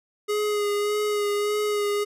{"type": "tone with vibrato", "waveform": "square", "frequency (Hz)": 415.3, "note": "G#4", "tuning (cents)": 0, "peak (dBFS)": -23, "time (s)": [0.28, 2.05], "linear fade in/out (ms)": 20, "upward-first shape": "sine", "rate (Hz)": 1.7, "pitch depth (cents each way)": 22, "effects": ["resampled to 32000 Hz"]}